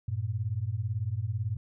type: beating tone pair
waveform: sine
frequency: 96.9 / 114.9 Hz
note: G2 / A#2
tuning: -20 / -25 cents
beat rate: 18 Hz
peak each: -32 / -31 dBFS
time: 0.08-1.57 s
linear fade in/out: 5 ms
effects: none